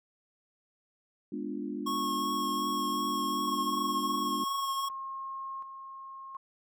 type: chord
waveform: sine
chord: G# diminished seventh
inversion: none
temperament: equal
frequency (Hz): 207.7 / 246.9 / 293.7 / 349.2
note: G#3 / B3 / D4 / F4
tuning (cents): 0 / 0 / 0 / 0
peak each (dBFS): -39 / -39 / -37 / -41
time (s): 1.32-4.44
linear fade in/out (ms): 5
type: tone with vibrato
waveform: square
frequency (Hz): 1094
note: C#6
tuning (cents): -23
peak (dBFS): -31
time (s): 1.86-4.89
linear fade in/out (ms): 10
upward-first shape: triangle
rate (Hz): 2.7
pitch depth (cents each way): 16
type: tone with tremolo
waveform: sine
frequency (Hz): 1075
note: C6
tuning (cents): +47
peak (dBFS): -36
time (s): 3.45-6.37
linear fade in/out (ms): 5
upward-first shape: square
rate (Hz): 0.69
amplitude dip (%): 50
effects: none